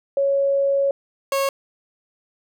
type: tone pair in turn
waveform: sine / 30% pulse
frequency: 554.4 / 548 Hz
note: C#5 / C#5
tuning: 0 / -20 cents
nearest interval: unison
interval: 20 cents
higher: first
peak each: -16 dBFS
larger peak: neither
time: 0.17-0.91 / 1.32-1.49 s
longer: first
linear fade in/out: 2 ms
effects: none